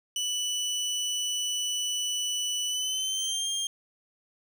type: tone with pitch glide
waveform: 25% pulse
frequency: 2970 to 3202 Hz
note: F#7 to G7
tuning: +6 to +36 cents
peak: -24 dBFS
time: 0.16-3.67 s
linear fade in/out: 2 ms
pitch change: +130 cents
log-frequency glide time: 2.67-3.48 s
effects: none